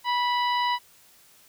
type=harmonic tone with a mistuned harmonic; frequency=987.8 Hz; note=B5; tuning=in tune; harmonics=1 / 2 / 3 / 4 / 5; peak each=-23 / -31 / -33 / -35 / -41 dBFS; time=0.04-0.79 s; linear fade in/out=50 ms; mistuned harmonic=1; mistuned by=-23 cents; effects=white hiss -56 dBFS RMS until 1.48 s